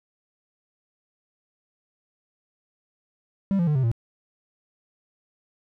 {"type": "tone with pitch steps", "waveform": "triangle", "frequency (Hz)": [196, 171.62, 150.27, 131.57, 115.2], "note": ["G3", "F3", "D3", "C3", "A#2"], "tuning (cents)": [0, -30, 40, 10, -20], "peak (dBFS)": -17, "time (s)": [3.51, 3.915], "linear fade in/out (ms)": 0, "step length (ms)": 81, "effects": []}